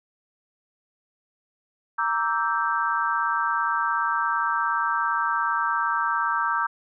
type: chord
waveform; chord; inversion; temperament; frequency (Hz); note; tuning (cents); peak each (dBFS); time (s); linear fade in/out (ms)
sine; E half-diminished seventh; second; equal with one note detuned; 932.3 / 1161.2 / 1318.5 / 1568; Bb5 / D6 / E6 / G6; 0 / -20 / 0 / 0; -27; 1.98-6.67; 10
effects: none